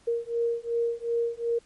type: beating tone pair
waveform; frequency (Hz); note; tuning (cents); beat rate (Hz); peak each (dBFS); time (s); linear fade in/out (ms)
sine; 466.2 / 468.9; A#4 / A#4; 0 / +10; 2.7; -28; 0.07-1.59; 10
effects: pink hiss -60 dBFS RMS until 1.65 s + MP3 48 kbps